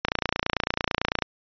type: click train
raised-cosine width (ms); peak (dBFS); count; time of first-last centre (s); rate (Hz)
0.3; -6; 35; 0.05-1.222; 29
effects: resampled to 11025 Hz